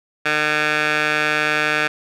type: tone with band-pass filter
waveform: 15% pulse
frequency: 151.6 Hz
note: D#3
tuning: 45 cents flat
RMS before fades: -19 dBFS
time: 0.25-1.88 s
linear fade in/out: 10 ms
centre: 2000 Hz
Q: 2
effects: none